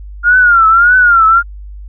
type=tone with vibrato; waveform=sine; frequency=1403 Hz; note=F6; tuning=8 cents sharp; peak=-4 dBFS; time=0.23-1.43 s; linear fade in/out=50 ms; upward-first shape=triangle; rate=1.7 Hz; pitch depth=140 cents each way; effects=added 50 Hz sine -26 dBFS peak until 1.88 s